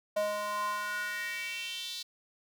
square tone with high-pass filter sweep, 207.7 Hz, G#3, in tune, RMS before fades -35 dBFS, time 0.16-2.03 s, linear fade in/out 10 ms, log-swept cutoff 630 to 4100 Hz, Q 4.5, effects none

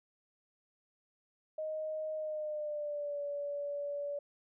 sine tone with pitch glide, 623 to 574.6 Hz, D#5 to D5, +2 to -38 cents, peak -35 dBFS, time 1.58-4.19 s, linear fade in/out 5 ms, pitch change -140 cents, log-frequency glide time 2.15-3.21 s, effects none

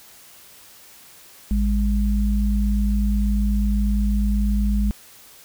sine tone pair together, 54.11 / 204.3 Hz, A1 / G#3, -28 / -28 cents, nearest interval octave + major seventh, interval 2300 cents, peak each -18 / -22 dBFS, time 1.51-4.91 s, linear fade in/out 0 ms, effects white hiss -47 dBFS RMS until 5.44 s

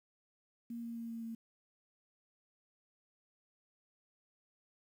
sine tone with pitch steps, 234.1 / 232.5 / 230.9 / 229.3 / 227.7 Hz, A#3 / A#3 / A#3 / A#3 / A#3, +8 / -4 / -16 / -28 / -40 cents, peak -40 dBFS, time 0.7-1.35 s, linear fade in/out 5 ms, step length 130 ms, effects 11-bit

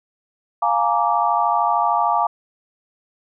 sine chord, Bb dominant seventh, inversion second, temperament just, 699.2 / 839.1 / 932.3 / 1165.4 Hz, F5 / Ab5 / Bb5 / D6, +2 / +18 / 0 / -14 cents, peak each -21 dBFS, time 0.62-2.27 s, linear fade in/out 5 ms, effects none

